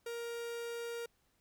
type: tone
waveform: 45% pulse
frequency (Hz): 468.9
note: A#4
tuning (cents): +10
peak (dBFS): -39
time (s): 0.06-1.06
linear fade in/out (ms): 5
effects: pink hiss -75 dBFS RMS until 1.4 s